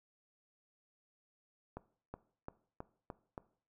accelerating click train, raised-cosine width 1 ms, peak -29 dBFS, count 6, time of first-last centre 1.77-3.379 s, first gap 370 ms, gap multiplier 0.93, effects noise-tail reverb RT60 0.5 s tail -18 dB re dry

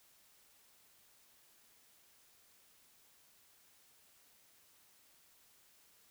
silence, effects white hiss -67 dBFS RMS until 6.1 s

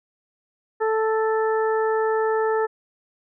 harmonic tone, 440 Hz, A4, in tune, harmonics 1 / 2 / 3 / 4, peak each -20 / -26 / -30 / -32 dBFS, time 0.8-2.67 s, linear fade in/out 20 ms, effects none

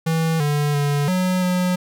square tone with pitch steps, 162.5 / 146.7 / 144.3 / 183.7 / 181.3 Hz, E3 / D3 / D3 / F#3 / F#3, -24 / -2 / -30 / -12 / -35 cents, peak -18 dBFS, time 0.06-1.76 s, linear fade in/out 10 ms, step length 340 ms, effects none

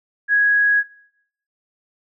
sine tone, 1661.2 Hz, G#6, in tune, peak -12 dBFS, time 0.28-0.84 s, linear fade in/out 50 ms, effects noise-tail reverb RT60 0.7 s tail -19 dB re dry

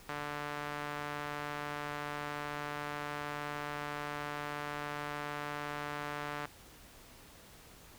sawtooth tone with band-pass filter, 146.83 Hz, D3, in tune, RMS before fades -40 dBFS, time 0.09-6.46 s, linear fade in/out 2 ms, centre 1400 Hz, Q 1, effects pink hiss -56 dBFS RMS until 7.98 s

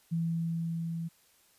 sine tone with level ramp, 166 Hz, E3, 12 cents sharp, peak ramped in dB -27 to -33 dBFS, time 0.11-1.09 s, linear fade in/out 20 ms, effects white hiss -65 dBFS RMS until 1.58 s + resampled to 32000 Hz

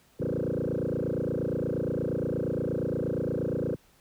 sine tone with frequency modulation, 319.6 Hz, D#4, 47 cents sharp, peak -25 dBFS, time 0.19-3.76 s, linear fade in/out 20 ms, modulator 28.5 Hz, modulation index 7.5, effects tanh soft clip ceiling -24 dBFS + pink hiss -62 dBFS RMS until 4 s

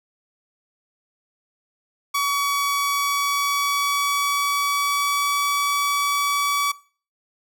sawtooth tone with pitch glide, 1133 to 1142.2 Hz, C#6 to D6, +37 to -49 cents, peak -16 dBFS, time 2.14-6.72 s, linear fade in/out 10 ms, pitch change +14 cents, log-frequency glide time 2.74-5.38 s, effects noise-tail reverb RT60 0.4 s tail -19 dB re dry

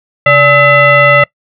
sine tone with frequency modulation, 1295 Hz, E6, 31 cents flat, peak -3 dBFS, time 0.26-1.24 s, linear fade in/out 5 ms, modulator 716 Hz, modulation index 1.6, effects noise-tail reverb RT60 0.1 s tail -23 dB re dry

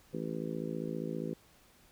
harmonic tone, 55 Hz, A1, in tune, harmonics 3 / 4 / 5 / 6 / 7 / 8 / 9, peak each -40 / -41 / -42 / -43 / -42 / -48 / -44 dBFS, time 0.13-1.34 s, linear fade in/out 10 ms, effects pink hiss -63 dBFS RMS until 1.91 s

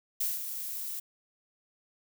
violet noise with ADSR envelope, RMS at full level -29 dBFS, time 0.2-1 s, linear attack 9 ms, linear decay 180 ms, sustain -8 dB, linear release 8 ms, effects none

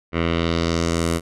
10% pulse tone with low-pass filter sweep, 83.7 Hz, E2, 27 cents sharp, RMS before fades -21 dBFS, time 0.12-1.21 s, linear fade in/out 50 ms, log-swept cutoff 2300 to 11000 Hz, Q 1.8, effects none

